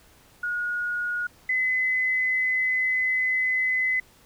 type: tone pair in turn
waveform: sine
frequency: 1444 / 2026 Hz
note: F#6 / B6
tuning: -43 / +44 cents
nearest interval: tritone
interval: 587 cents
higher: second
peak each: -25 / -21 dBFS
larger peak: second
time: 0.43-1.27 / 1.49-4 s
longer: second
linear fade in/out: 5 ms
effects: pink hiss -56 dBFS RMS until 4.25 s